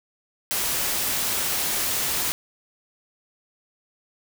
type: noise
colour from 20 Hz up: white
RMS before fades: -25 dBFS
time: 0.51-2.32 s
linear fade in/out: 0 ms
effects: none